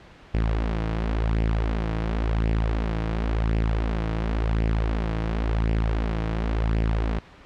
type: tone with flanger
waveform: sawtooth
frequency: 55 Hz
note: A1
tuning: in tune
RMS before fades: -24 dBFS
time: 0.34-7.19 s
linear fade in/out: 5 ms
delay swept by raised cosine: 0.38 to 6.38 ms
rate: 0.93 Hz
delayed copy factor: +0.55
effects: pink hiss -48 dBFS RMS until 7.45 s + low-pass 3000 Hz 12 dB/octave